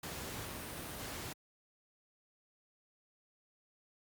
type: noise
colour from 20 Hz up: pink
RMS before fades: -43 dBFS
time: 0.03-1.33 s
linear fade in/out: 5 ms
effects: high-pass 60 Hz 12 dB/octave + Opus 48 kbps